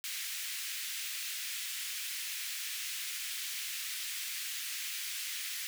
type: high-pass noise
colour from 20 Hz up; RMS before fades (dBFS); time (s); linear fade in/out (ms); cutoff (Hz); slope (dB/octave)
pink; -39; 0.04-5.67; 0; 2000; 24
effects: none